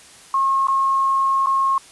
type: tone with dropouts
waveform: sine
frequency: 1081 Hz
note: C#6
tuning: 44 cents flat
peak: -15 dBFS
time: 0.34-1.78 s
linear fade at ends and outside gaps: 2 ms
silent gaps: 0.671-0.683 / 1.461-1.469 s
effects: white hiss -45 dBFS RMS until 1.91 s + resampled to 24000 Hz